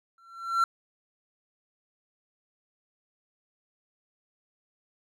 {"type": "tone with exponential growth", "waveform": "triangle", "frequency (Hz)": 1356, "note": "E6", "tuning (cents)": 49, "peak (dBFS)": -16, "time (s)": [0.18, 0.64], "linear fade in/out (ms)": 2, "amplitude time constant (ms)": 98, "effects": []}